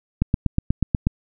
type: click train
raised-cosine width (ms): 5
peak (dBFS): -5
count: 8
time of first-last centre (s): 0.22-1.07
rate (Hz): 8.24
effects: none